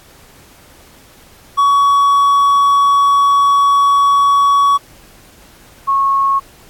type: tone pair in turn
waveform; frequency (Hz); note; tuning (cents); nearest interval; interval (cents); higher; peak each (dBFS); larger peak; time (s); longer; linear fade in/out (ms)
triangle / sine; 1125 / 1096.1; C#6 / C#6; +25 / -20; unison; 45; first; -6 / -10; first; 1.57-4.78 / 5.87-6.4; first; 20
effects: pink hiss -44 dBFS RMS until 6.69 s + AAC 64 kbps

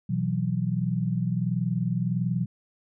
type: chord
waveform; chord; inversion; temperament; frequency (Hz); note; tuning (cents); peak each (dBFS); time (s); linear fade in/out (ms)
sine; B suspended fourth; none; equal; 123.47 / 164.81 / 185; B2 / E3 / F#3; 0 / 0 / 0; -28; 0.09-2.46; 10
effects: none

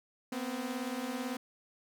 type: beating tone pair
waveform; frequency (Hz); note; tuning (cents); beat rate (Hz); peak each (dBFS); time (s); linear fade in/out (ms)
sawtooth; 240.3 / 258.3; B3 / C4; -47 / -22; 18; -35 / -33; 0.32-1.37; 5
effects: none

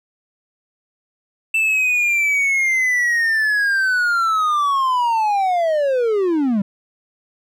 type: linear sweep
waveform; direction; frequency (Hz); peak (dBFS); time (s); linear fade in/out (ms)
triangle; down; 2663 to 189.5; -13; 1.54-6.62; 5
effects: none

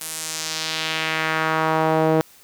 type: tone with band-pass filter sweep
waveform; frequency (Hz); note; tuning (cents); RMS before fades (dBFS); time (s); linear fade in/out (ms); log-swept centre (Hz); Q
sawtooth; 158.9; D#3; +37; -22; 0.01-2.21; 0; 11000 to 490; 1.4
effects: white hiss -50 dBFS RMS until 2.43 s

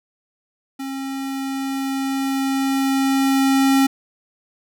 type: tone with level ramp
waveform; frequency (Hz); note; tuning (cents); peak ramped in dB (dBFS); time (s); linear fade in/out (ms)
square; 270.2; C#4; -44; -27 to -13; 0.79-3.87; 10
effects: none

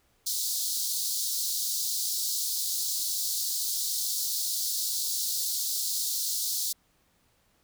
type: high-pass noise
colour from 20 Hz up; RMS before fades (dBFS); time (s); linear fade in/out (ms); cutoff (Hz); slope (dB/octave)
pink; -30; 0.26-6.73; 10; 4000; 48
effects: pink hiss -68 dBFS RMS until 7.63 s

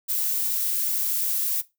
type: noise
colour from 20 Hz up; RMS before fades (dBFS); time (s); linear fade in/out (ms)
violet; -25; 0.08-1.62; 20
effects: noise-tail reverb RT60 0.2 s tail -17 dB re dry

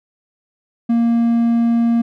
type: tone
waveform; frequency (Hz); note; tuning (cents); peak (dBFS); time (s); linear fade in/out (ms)
triangle; 233.1; A#3; 0; -10; 0.89-2.02; 10
effects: none

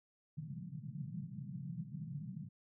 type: band-pass noise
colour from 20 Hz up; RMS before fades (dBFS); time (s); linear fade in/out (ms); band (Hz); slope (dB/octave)
pink; -45; 0.37-2.49; 10; 130 to 190; 48
effects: none

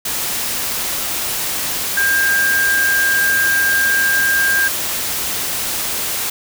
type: tone in noise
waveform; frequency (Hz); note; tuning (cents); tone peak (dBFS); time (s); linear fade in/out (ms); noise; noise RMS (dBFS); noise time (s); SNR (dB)
sine; 1600; G6; +35; -13; 1.97-4.68; 5; white; -21; 0.05-6.3; +5
effects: none

